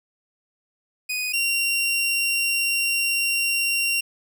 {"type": "tone pair in turn", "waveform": "sawtooth", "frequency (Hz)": [2489, 2758], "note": ["D#7", "F7"], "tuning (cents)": [0, -22], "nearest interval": "major second", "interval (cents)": 178, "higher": "second", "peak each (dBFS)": [-21, -17], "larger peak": "second", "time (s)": [[1.09, 1.33], [1.33, 4.01]], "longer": "second", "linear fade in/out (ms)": 10, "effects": []}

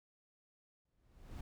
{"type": "noise with exponential growth", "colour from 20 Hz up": "brown", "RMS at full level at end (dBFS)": -44, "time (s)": [0.85, 1.41], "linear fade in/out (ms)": 5, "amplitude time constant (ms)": 120, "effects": []}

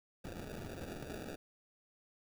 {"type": "noise with sample-and-hold", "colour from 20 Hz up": "white", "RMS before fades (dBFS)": -45, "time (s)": [0.24, 1.36], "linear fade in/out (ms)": 10, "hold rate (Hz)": 1050, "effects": []}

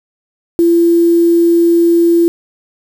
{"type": "tone with quantisation", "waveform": "sine", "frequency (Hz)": 340, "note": "F4", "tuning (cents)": -46, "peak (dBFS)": -6, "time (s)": [0.59, 2.28], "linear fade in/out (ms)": 0, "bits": 5, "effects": []}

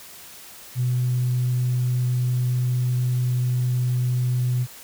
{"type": "tone", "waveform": "sine", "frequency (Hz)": 124.8, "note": "B2", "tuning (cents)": 19, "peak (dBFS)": -18, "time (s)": [0.75, 4.67], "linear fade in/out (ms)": 50, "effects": ["tanh soft clip ceiling -15 dBFS", "white hiss -43 dBFS RMS until 4.83 s"]}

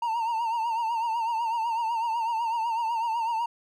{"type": "tone with vibrato", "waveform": "triangle", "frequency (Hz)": 917, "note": "A#5", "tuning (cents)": -29, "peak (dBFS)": -23, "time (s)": [0.02, 3.46], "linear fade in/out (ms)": 5, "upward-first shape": "triangle", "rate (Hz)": 8, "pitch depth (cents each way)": 85, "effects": []}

